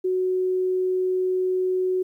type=tone; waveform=sine; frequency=370 Hz; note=F#4; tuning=in tune; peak=-20 dBFS; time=0.04-2.03 s; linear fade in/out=10 ms; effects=10-bit